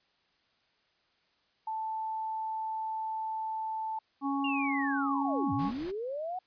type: tone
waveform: sine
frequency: 880 Hz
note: A5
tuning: in tune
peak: -32 dBFS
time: 1.67-3.99 s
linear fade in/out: 5 ms
type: harmonic tone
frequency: 277.2 Hz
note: C#4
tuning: in tune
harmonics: 1 / 3 / 4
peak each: -30 / -35 / -36 dBFS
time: 4.21-5.72 s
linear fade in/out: 50 ms
type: linear two-way sweep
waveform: sine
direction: down then up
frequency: 2838 to 91 to 754 Hz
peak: -33 dBFS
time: 4.44-6.39 s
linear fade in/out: 5 ms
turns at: 5.53 s
type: noise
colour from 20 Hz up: pink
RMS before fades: -46 dBFS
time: 5.58-5.92 s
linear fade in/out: 20 ms
effects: white hiss -71 dBFS RMS until 6.46 s + resampled to 11025 Hz